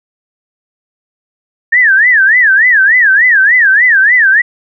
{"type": "tone with vibrato", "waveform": "sine", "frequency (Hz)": 1760, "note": "A6", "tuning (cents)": 0, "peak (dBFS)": -4, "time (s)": [1.72, 4.42], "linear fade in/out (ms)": 10, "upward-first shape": "sine", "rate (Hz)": 3.4, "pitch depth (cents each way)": 240, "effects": []}